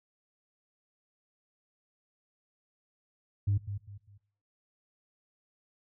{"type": "tone with echo", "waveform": "sine", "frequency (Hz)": 100.6, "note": "G2", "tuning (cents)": 45, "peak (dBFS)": -23, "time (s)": [3.47, 3.58], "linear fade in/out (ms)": 10, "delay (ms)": 200, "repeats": 3, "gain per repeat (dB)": -10, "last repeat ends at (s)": 4.18, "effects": ["noise-tail reverb RT60 0.5 s tail -18 dB re dry", "tanh soft clip ceiling -21 dBFS"]}